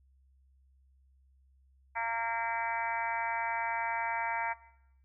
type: harmonic tone with a mistuned harmonic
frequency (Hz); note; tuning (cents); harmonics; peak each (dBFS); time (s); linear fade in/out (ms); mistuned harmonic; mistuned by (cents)
230; A#3; -23; 3 / 4 / 5 / 6 / 7 / 8 / 9 / 10; -41 / -34 / -47 / -42 / -41 / -43 / -40 / -41; 1.95-4.54; 20; 9; -24
effects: noise-tail reverb RT60 0.8 s tail -18 dB re dry + added 66 Hz sine -62 dBFS peak until 5.04 s